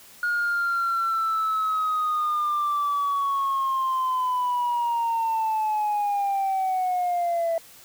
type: linear sweep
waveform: sine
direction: down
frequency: 1436 to 659.3 Hz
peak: -20 dBFS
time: 0.23-7.58 s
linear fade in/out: 2 ms
effects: tanh soft clip ceiling -19 dBFS + white hiss -49 dBFS RMS until 7.84 s